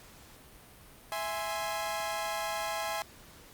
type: chord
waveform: sawtooth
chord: E augmented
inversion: none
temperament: equal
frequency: 659.3 / 830.6 / 1046.5 Hz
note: E5 / G#5 / B#5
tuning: 0 / 0 / 0 cents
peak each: -33 / -32 / -35 dBFS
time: 1.12-3.02 s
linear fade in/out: 0 ms
effects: pink hiss -54 dBFS RMS until 3.53 s + Opus 48 kbps